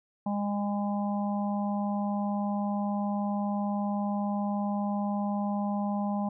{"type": "harmonic tone", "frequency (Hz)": 203.7, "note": "G#3", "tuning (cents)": -33, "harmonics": [1, 3, 4, 5], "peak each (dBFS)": [-28, -38, -35, -41], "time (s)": [0.26, 6.29], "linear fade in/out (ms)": 5, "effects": []}